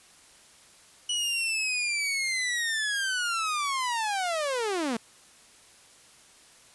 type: linear sweep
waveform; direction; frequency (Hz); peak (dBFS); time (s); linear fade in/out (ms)
sawtooth; down; 2952 to 214.7; -23; 1.09-4.97; 5
effects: white hiss -55 dBFS RMS until 6.74 s + resampled to 24000 Hz